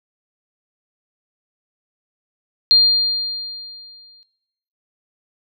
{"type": "tone with exponential decay", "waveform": "sine", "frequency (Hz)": 4200, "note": "C8", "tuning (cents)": 6, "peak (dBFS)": -7, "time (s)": [2.71, 4.23], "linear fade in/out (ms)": 0, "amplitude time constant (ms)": 330, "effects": ["noise-tail reverb RT60 0.8 s tail -17 dB re dry"]}